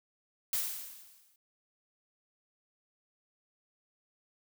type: noise with exponential decay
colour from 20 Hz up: blue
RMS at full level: -30 dBFS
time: 0.53-1.36 s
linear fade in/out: 2 ms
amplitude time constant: 180 ms
effects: none